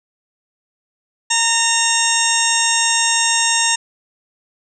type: harmonic tone with a mistuned harmonic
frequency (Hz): 923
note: A#5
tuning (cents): -17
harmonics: 1 / 2 / 3 / 4 / 6 / 7 / 8 / 9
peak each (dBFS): -22 / -22 / -22 / -22 / -22 / -22 / -22 / -22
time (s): 1.3-3.76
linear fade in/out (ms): 10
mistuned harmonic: 2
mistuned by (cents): -18
effects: none

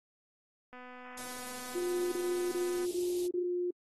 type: click train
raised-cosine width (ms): 0.5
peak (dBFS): -35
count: 531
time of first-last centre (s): 0.73-2.85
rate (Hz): 250
type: band-stop noise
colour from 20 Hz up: white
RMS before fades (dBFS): -45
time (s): 1.17-3.27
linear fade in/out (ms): 5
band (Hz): 740 to 3000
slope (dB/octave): 24
type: tone bursts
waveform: sine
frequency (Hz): 355.4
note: F4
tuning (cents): +30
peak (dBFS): -30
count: 5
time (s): 1.75-3.708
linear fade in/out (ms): 5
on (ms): 370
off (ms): 27
effects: AAC 32 kbps

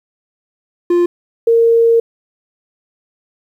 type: tone pair in turn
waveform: triangle / sine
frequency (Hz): 349.2 / 461.1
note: F4 / A#4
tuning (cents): 0 / -19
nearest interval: perfect fourth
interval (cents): 481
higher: second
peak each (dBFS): -7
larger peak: neither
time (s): 0.9-1.06 / 1.47-2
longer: second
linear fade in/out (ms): 5
effects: 8-bit

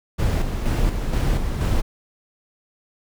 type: noise with tremolo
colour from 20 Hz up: brown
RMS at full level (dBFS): -19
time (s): 0.18-1.82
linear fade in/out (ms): 20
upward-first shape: square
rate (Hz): 2.1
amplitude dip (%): 45
effects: none

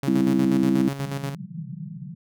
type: tone with tremolo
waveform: sawtooth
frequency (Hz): 138.59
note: C#3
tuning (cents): 0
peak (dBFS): -22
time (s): 0.03-1.35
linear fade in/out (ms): 2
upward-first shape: square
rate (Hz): 8.3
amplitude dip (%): 55
type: harmonic tone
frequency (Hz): 65.41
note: C2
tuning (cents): 0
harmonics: 3 / 4 / 5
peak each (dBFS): -22 / -22 / -22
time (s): 0.07-0.89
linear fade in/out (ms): 10
type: band-pass noise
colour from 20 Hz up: pink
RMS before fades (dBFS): -36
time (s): 0.99-2.15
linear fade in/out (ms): 10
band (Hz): 130 to 200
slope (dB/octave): 96
effects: none

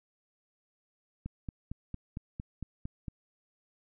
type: click train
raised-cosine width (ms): 5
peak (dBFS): -25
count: 9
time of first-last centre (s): 1.26-3.082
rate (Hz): 4.39
effects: none

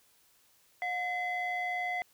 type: ring-modulated tone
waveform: triangle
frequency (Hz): 659.3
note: E5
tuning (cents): 0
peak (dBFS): -26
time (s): 0.82-2.02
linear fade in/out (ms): 0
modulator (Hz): 1380
effects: white hiss -66 dBFS RMS until 2.13 s

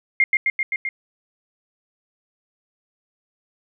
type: tone with echo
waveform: sine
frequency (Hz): 2122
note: C7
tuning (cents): +24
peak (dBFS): -12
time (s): 0.2-0.24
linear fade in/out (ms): 2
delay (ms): 130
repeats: 5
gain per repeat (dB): -2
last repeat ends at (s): 0.89
effects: none

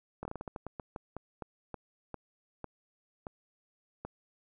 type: slowing click train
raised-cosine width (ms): 1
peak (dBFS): -25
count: 18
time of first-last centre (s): 0.23-4.05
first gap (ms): 22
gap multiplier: 1.25
effects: none

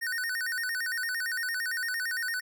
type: tone with vibrato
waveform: square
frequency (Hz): 1661.2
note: G#6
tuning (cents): 0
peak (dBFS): -30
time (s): 0.01-2.41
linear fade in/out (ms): 20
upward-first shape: square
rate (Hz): 8.8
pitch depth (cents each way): 180
effects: none

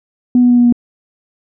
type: tone with pitch steps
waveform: sine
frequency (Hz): 246.9 / 245.2 / 243.5 / 241.8 / 240.1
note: B3 / B3 / B3 / B3 / B3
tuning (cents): 0 / -12 / -24 / -36 / -49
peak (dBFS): -5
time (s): 0.35-0.725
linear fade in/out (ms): 2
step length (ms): 75
effects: tanh soft clip ceiling -1 dBFS

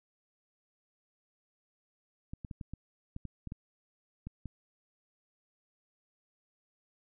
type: clicks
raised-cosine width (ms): 5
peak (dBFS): -28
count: 11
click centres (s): 2.335 / 2.448 / 2.512 / 2.612 / 2.736 / 3.164 / 3.253 / 3.473 / 3.521 / 4.27 / 4.457
effects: none

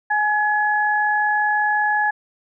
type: tone pair together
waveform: sine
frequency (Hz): 840 / 1694.6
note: G#5 / G#6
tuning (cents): +19 / +34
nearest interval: octave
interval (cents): 1215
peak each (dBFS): -19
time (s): 0.1-2.11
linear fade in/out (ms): 10
effects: none

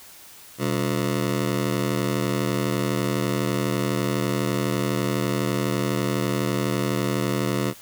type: ring-modulated tone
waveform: 20% pulse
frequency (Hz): 160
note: D#3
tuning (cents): +49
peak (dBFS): -14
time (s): 0.58-7.74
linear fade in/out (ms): 50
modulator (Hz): 36
effects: white hiss -46 dBFS RMS until 7.81 s

